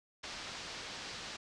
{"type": "low-pass noise", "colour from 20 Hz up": "white", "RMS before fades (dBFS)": -45, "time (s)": [0.23, 1.37], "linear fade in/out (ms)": 10, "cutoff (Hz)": 5500, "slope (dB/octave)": 24, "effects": ["resampled to 22050 Hz"]}